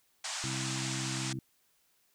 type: band-pass noise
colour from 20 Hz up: white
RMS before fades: -38 dBFS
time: 0.24-1.33 s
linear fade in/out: 5 ms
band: 640 to 8300 Hz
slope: 48 dB/octave
type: harmonic tone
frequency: 65.5 Hz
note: C2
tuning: 2 cents sharp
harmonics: 2 / 3 / 4 / 5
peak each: -37 / -44 / -45 / -42 dBFS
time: 0.44-1.39 s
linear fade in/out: 0 ms
effects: white hiss -71 dBFS RMS until 2.14 s